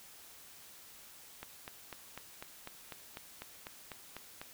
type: click train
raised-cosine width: 0.3 ms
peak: -27 dBFS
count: 13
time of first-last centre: 1.43-4.415 s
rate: 4.02 Hz
effects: white hiss -55 dBFS RMS until 4.53 s